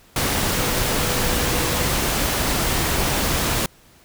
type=tone in noise; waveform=sine; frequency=495.2 Hz; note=B4; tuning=5 cents sharp; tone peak=-31 dBFS; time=0.57-1.9 s; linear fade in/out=2 ms; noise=pink; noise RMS=-21 dBFS; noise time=0.16-3.66 s; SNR=-13 dB; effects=pink hiss -52 dBFS RMS until 4.04 s